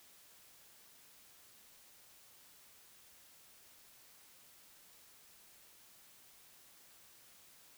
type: silence
effects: white hiss -62 dBFS RMS until 7.77 s